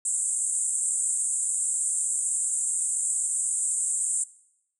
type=band-pass noise; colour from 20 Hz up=pink; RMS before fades=-27 dBFS; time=0.05-4.24 s; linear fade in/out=5 ms; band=7400 to 9300 Hz; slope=96 dB/octave; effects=noise-tail reverb RT60 0.8 s tail -20 dB re dry